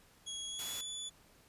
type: tone with pitch glide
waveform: 25% pulse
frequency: 3322 to 3455 Hz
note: G#7 to A7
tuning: 0 to -32 cents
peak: -36 dBFS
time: 0.26-1.1 s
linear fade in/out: 20 ms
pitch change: +68 cents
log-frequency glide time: 0.47-0.86 s
type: noise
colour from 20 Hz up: white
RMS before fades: -44 dBFS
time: 0.59-0.81 s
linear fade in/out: 2 ms
effects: pink hiss -64 dBFS RMS until 1.48 s + resampled to 32000 Hz